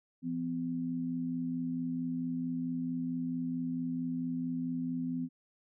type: tone pair together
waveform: sine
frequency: 169.5 / 254 Hz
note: E3 / B3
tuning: +49 / +49 cents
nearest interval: perfect fifth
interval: 700 cents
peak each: -38 / -33 dBFS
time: 0.22-5.29 s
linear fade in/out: 50 ms
effects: none